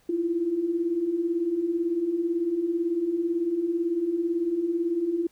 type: beating tone pair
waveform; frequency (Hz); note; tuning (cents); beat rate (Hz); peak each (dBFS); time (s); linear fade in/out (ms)
sine; 323.9 / 341.9; E4 / F4; -30 / -37; 18; -31 / -24; 0.09-5.27; 5
effects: pink hiss -63 dBFS RMS until 5.31 s